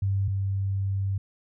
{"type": "tone pair in turn", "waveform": "sine", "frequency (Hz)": [98, 97.64], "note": ["G2", "G2"], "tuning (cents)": [0, -6], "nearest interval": "unison", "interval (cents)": 6, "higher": "first", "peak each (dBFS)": [-22, -24], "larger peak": "first", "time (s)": [[0.02, 0.28], [0.28, 1.18]], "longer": "second", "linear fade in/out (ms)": 5, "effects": []}